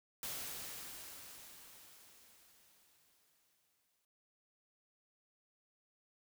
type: noise with exponential decay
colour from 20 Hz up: white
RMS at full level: -42 dBFS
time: 0.23-4.05 s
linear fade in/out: 1 ms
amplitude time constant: 830 ms
effects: none